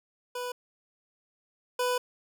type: tone pair in turn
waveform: 25% pulse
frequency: 493.9 / 496.6 Hz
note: B4 / B4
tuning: 0 / +9 cents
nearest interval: unison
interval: 9 cents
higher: second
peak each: -29 / -22 dBFS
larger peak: second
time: 0.35-0.52 / 1.79-1.98 s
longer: second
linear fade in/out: 5 ms
effects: none